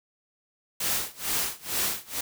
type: noise with tremolo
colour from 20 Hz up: white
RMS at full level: -26 dBFS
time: 0.8-2.21 s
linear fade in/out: 5 ms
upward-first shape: sine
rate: 2.2 Hz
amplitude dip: 95%
effects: none